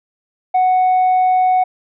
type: tone with tanh clipping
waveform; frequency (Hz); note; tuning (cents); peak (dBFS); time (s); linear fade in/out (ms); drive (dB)
sine; 740; F#5; 0; -11; 0.54-1.64; 10; 1
effects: none